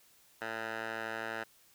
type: tone with band-pass filter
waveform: 10% pulse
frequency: 112.2 Hz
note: A2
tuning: 34 cents sharp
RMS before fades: -39 dBFS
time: 0.41-1.44 s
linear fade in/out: 10 ms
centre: 1400 Hz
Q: 1.6
effects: white hiss -64 dBFS RMS until 1.74 s